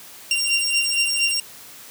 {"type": "beating tone pair", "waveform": "20% pulse", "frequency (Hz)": [2770, 2774.3], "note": ["F7", "F7"], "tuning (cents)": [-15, -12], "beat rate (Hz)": 4.3, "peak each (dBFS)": -17, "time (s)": [0.31, 1.4], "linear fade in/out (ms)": 2, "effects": ["white hiss -42 dBFS RMS until 1.9 s", "high-pass 80 Hz 12 dB/octave"]}